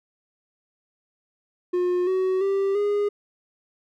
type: tone with pitch steps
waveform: triangle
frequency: 358.1 / 374.8 / 392.3 / 410.6 Hz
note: F4 / F#4 / G4 / G#4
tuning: +43 / +22 / +1 / -20 cents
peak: -18 dBFS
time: 1.73-3.09 s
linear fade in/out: 10 ms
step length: 340 ms
effects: none